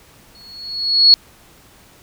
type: tone with exponential growth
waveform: sine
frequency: 4353 Hz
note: C#8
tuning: 32 cents flat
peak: -3 dBFS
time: 0.35-1.14 s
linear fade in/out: 0 ms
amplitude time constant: 170 ms
effects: pink hiss -48 dBFS RMS until 2.02 s